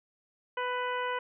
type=harmonic tone; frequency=496.8 Hz; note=B4; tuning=10 cents sharp; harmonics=1 / 2 / 3 / 4 / 5 / 6; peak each=-35 / -33 / -37 / -41 / -45 / -44 dBFS; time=0.57-1.19 s; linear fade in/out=5 ms; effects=none